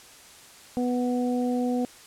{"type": "harmonic tone", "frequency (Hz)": 247, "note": "B3", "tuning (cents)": 0, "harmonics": [1, 2, 3], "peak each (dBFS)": [-24, -30, -34], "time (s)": [0.77, 1.85], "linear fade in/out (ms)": 0, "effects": ["white hiss -49 dBFS RMS until 2.06 s", "low-pass 10000 Hz 12 dB/octave"]}